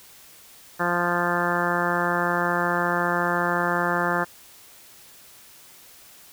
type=harmonic tone; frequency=174.61 Hz; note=F3; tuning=in tune; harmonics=1 / 2 / 3 / 4 / 5 / 6 / 7 / 8 / 9 / 10; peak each=-30 / -30 / -30 / -30 / -30 / -30 / -30 / -30 / -30 / -30 dBFS; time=0.79-4.25 s; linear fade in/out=20 ms; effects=white hiss -49 dBFS RMS until 6.32 s